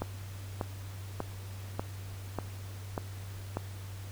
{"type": "click train", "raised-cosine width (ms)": 1, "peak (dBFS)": -18, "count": 7, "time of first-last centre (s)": [0.02, 3.57], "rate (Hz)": 1.69, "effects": ["added 97 Hz sine -40 dBFS peak until 4.11 s", "pink hiss -51 dBFS RMS until 4.11 s"]}